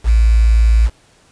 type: tone with quantisation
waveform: sine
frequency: 55.9 Hz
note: A1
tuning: 28 cents sharp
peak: -7 dBFS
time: 0.04-0.9 s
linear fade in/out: 50 ms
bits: 5
effects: pink hiss -51 dBFS RMS until 1.31 s + resampled to 22050 Hz